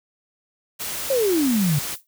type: noise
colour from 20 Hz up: white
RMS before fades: -29 dBFS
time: 0.79-1.96 s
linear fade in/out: 20 ms
type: exponential sweep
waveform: sine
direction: down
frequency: 562 to 138.59 Hz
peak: -17 dBFS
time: 1.1-1.79 s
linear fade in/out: 5 ms
type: noise with exponential decay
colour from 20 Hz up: violet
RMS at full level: -34 dBFS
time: 1.95-2.07 s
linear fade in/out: 0 ms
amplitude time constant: 25 ms
effects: none